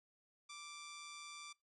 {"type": "tone with amplitude modulation", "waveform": "10% pulse", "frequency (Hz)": 1174.7, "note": "D6", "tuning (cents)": 0, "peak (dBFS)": -40, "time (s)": [0.49, 1.53], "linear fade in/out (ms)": 10, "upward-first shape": "sine", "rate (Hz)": 157, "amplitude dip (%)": 30, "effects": ["noise-tail reverb RT60 0.2 s tail -22 dB re dry", "resampled to 24000 Hz"]}